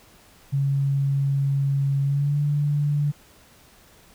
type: tone with pitch glide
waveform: sine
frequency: 138.59 to 145.99 Hz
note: C#3 to D3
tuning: 0 to -10 cents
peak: -19 dBFS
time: 0.52-3.12 s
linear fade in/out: 20 ms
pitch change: +90 cents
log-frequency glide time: 2.03-2.4 s
effects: pink hiss -53 dBFS RMS until 4.14 s